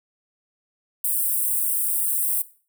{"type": "high-pass noise", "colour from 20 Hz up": "white", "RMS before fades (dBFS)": -23, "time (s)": [1.04, 2.42], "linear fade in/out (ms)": 5, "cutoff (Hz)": 8200, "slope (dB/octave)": 96, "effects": ["noise-tail reverb RT60 0.4 s tail -17 dB re dry"]}